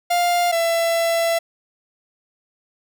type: tone pair in turn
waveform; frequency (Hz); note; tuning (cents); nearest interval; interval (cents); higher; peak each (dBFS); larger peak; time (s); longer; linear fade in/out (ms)
45% pulse; 701 / 669.4; F5 / E5; +6 / +26; minor second; 80; first; -16 / -17; first; 0.1-0.52 / 0.52-1.39; second; 10
effects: none